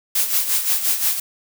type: noise with tremolo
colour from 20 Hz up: blue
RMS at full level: -17 dBFS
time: 0.15-1.2 s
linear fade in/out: 5 ms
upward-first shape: sine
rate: 5.7 Hz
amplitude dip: 65%
effects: none